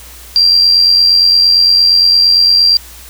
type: tone with amplitude modulation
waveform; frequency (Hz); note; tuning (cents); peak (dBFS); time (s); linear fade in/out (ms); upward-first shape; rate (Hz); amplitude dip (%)
sine; 4735; D8; +13; -3; 0.36-2.77; 0; sine; 88.7; 45
effects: added 60 Hz sine -36 dBFS peak until 3.09 s + white hiss -35 dBFS RMS until 3.09 s